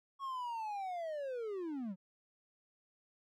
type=linear sweep; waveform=triangle; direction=down; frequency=1108.7 to 174.61 Hz; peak=-36 dBFS; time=0.19-1.96 s; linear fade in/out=50 ms; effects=none